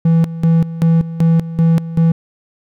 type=tone with tremolo; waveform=triangle; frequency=164.81 Hz; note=E3; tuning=in tune; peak=-6 dBFS; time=0.05-2.12 s; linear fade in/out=5 ms; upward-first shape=square; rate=2.6 Hz; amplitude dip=80%; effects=none